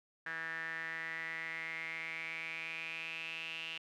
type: tone with band-pass filter sweep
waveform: sawtooth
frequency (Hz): 162.9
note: E3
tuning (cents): -20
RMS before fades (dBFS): -42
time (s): 0.26-3.78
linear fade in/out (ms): 5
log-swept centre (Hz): 1700 to 2800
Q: 8.7
effects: none